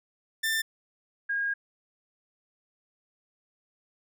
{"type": "tone pair in turn", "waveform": ["sawtooth", "sine"], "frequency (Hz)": [1785, 1628.8], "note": ["A6", "G#6"], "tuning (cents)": [24, -34], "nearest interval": "major second", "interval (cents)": 158, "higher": "first", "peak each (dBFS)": [-22, -26], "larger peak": "first", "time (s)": [[0.43, 0.62], [1.29, 1.54]], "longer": "second", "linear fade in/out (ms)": 10, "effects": []}